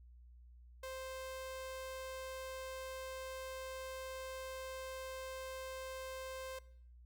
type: tone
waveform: sawtooth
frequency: 523.3 Hz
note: C5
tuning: in tune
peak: -40 dBFS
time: 0.83-6.59 s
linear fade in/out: 5 ms
effects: noise-tail reverb RT60 0.6 s tail -19 dB re dry + added 60 Hz sine -56 dBFS peak until 7.05 s

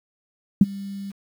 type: tone with ADSR envelope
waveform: sine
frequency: 197.9 Hz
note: G3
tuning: 17 cents sharp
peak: -6 dBFS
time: 0.61-1.12 s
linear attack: 4 ms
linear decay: 31 ms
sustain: -24 dB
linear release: 17 ms
effects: 8-bit

